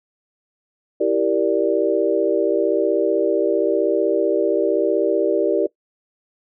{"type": "chord", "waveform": "sine", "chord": "E half-diminished seventh", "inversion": "none", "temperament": "equal with one note detuned", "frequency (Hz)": [329.6, 390.6, 466.2, 587.3], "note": ["E4", "G4", "Bb4", "D5"], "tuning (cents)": [0, -6, 0, 0], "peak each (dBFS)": [-22, -20, -21, -21], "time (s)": [1, 5.67], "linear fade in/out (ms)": 10, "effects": ["noise-tail reverb RT60 0.1 s tail -20 dB re dry"]}